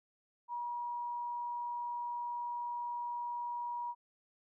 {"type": "tone", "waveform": "sine", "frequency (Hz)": 959, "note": "A#5", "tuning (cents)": 49, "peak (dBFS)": -36, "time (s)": [0.48, 3.95], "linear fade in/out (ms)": 50, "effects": []}